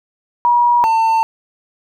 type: tone pair in turn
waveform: sine / triangle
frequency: 960 / 897.7 Hz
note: B5 / A5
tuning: -49 / +34 cents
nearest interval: minor second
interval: 117 cents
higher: first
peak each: -9 dBFS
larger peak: neither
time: 0.45-0.84 / 0.84-1.23 s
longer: neither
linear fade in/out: 0 ms
effects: none